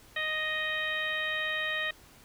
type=harmonic tone with a mistuned harmonic; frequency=622.3 Hz; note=D#5; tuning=in tune; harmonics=1 / 2 / 3 / 4 / 5 / 6; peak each=-40 / -41 / -31 / -38 / -39 / -40 dBFS; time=0.16-1.91 s; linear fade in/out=5 ms; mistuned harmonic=6; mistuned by=+15 cents; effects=pink hiss -56 dBFS RMS until 2.24 s